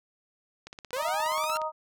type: click train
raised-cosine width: 0.2 ms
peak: -25 dBFS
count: 17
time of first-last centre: 0.67-1.617 s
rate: 16.9 Hz
type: linear sweep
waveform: sawtooth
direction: up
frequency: 479.6 to 1385 Hz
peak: -26 dBFS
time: 0.93-1.57 s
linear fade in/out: 0 ms
type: harmonic tone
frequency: 311.7 Hz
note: D#4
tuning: 3 cents sharp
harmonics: 2 / 3 / 4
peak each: -33 / -32 / -34 dBFS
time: 0.96-1.72 s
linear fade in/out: 50 ms
effects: none